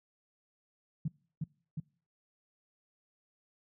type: tone with echo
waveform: sine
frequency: 155.56 Hz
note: D#3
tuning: in tune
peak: -29 dBFS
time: 1.05-1.08 s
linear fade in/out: 5 ms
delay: 360 ms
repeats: 2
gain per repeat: -2 dB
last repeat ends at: 1.8 s
effects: noise-tail reverb RT60 0.5 s tail -25 dB re dry + high-pass 80 Hz 12 dB/octave